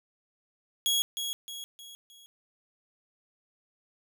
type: tone with echo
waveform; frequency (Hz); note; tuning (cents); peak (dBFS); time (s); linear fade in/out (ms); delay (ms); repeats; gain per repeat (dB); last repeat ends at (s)
sawtooth; 3322; G#7; 0; -21; 0.86-1.02; 0; 310; 4; -7; 2.26
effects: none